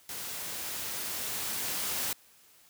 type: noise with level ramp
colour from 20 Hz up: white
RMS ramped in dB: -39 to -32 dBFS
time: 0.09-2.13 s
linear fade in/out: 2 ms
effects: white hiss -60 dBFS RMS until 2.69 s + high-pass 60 Hz 12 dB/octave